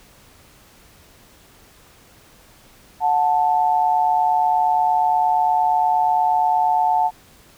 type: tone pair together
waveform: sine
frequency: 731.5 / 880 Hz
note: F#5 / A5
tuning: -20 / 0 cents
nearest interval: minor third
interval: 320 cents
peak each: -18 / -17 dBFS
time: 3-7.11 s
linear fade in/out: 50 ms
effects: pink hiss -50 dBFS RMS until 7.57 s